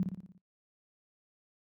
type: tone with echo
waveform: sine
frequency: 185 Hz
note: F#3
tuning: in tune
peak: -25 dBFS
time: 0-0.03 s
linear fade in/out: 0 ms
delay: 58 ms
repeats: 6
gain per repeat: -5 dB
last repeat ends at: 0.378 s
effects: noise-tail reverb RT60 0.1 s tail -20 dB re dry + high-pass 100 Hz 12 dB/octave